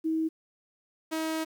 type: tone pair in turn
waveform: sine / sawtooth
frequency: 320 / 318.8 Hz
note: D#4 / D#4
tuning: +49 / +42 cents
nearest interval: unison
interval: 7 cents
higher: first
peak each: -25 dBFS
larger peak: neither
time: 0.04-0.29 / 1.11-1.45 s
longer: second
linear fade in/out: 20 ms
effects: 10-bit